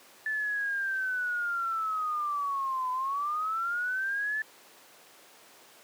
sine linear two-way sweep, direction down then up, 1752 to 1005 to 1752 Hz, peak -28 dBFS, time 0.26-4.42 s, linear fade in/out 2 ms, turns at 2.91 s, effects pink hiss -54 dBFS RMS until 5.83 s + high-pass 400 Hz 12 dB/octave

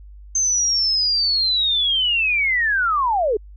sine linear sweep, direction down, 6300 to 392 Hz, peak -16 dBFS, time 0.35-3.37 s, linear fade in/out 5 ms, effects added 50 Hz sine -38 dBFS peak until 3.56 s

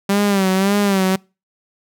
sawtooth tone with vibrato, 196 Hz, G3, in tune, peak -10 dBFS, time 0.09-1.16 s, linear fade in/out 5 ms, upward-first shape sine, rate 1.8 Hz, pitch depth 77 cents each way, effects noise-tail reverb RT60 0.3 s tail -26 dB re dry

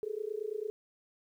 sine tone with amplitude modulation, 426.8 Hz, G#4, 47 cents sharp, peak -30 dBFS, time 0.03-0.7 s, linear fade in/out 0 ms, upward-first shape sine, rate 29 Hz, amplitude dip 95%, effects 11-bit

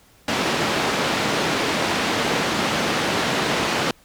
pink band-pass noise, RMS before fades -22 dBFS, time 0.28-3.91 s, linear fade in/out 2 ms, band 200 to 4500 Hz, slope 12 dB/octave, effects pink hiss -54 dBFS RMS until 4.04 s

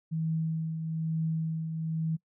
sine tone with tremolo, 160.8 Hz, E3, 43 cents flat, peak -26 dBFS, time 0.11-2.17 s, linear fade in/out 20 ms, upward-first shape triangle, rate 1.1 Hz, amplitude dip 50%, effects noise-tail reverb RT60 0.1 s tail -25 dB re dry

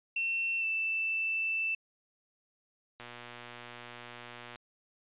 sine tone with pitch glide, 2700 to 2654 Hz, E7 to E7, +41 to +11 cents, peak -29 dBFS, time 0.16-1.75 s, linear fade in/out 5 ms, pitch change -30 cents, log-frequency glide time 0.59-0.65 s
click train, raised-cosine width 0.3 ms, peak -29 dBFS, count 188, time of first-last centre 3-4.558 s, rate 120 Hz
effects resampled to 8000 Hz

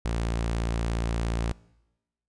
sawtooth tone, 57.1 Hz, A#1, 35 cents flat, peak -22 dBFS, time 0.05-1.52 s, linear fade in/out 0 ms, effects noise-tail reverb RT60 1.0 s tail -23 dB re dry + resampled to 22050 Hz

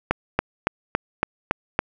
click train, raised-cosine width 0.5 ms, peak -3 dBFS, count 7, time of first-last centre 0.11-1.791 s, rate 3.57 Hz, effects none

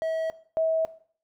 triangle / sine tone pair in turn, 645 / 645 Hz, E5 / E5, -38 / -38 cents, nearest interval unison, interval 0 cents, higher neither, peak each -23 / -21 dBFS, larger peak second, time 0.02-0.3 / 0.57-0.85 s, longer neither, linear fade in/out 0 ms, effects noise-tail reverb RT60 0.5 s tail -17 dB re dry

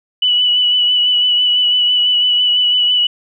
sine tone with vibrato, 2960 Hz, F#7, in tune, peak -10 dBFS, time 0.22-3.07 s, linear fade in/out 5 ms, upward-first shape sine, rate 6 Hz, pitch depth 22 cents each way, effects none

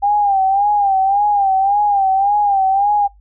sine tone with vibrato, 797 Hz, G5, 28 cents sharp, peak -11 dBFS, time 0.02-3.08 s, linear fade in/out 20 ms, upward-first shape sine, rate 1.8 Hz, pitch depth 76 cents each way, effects noise-tail reverb RT60 0.2 s tail -26 dB re dry + added 50 Hz sine -44 dBFS peak until 3.2 s

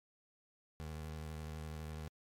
25% pulse tone with vibrato, 77.78 Hz, D#2, in tune, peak -39 dBFS, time 0.8-2.08 s, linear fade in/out 0 ms, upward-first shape square, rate 12 Hz, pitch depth 22 cents each way, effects MP3 64 kbps

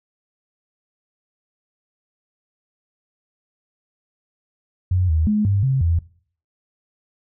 sine tone with pitch steps, 91.2 / 79.1 / 210.9 / 99.5 / 133.4 / 84 Hz, F#2 / D#2 / G#3 / G2 / C3 / E2, -24 / +29 / +27 / +26 / +34 / +33 cents, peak -15 dBFS, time 4.91-5.99 s, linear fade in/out 5 ms, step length 180 ms, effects noise-tail reverb RT60 0.5 s tail -20 dB re dry

